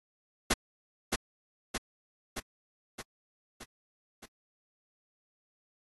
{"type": "noise with echo", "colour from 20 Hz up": "pink", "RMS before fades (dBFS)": -25, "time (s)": [0.5, 0.54], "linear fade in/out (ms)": 10, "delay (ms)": 620, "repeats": 6, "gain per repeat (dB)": -4, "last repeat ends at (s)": 4.26, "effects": ["AAC 32 kbps"]}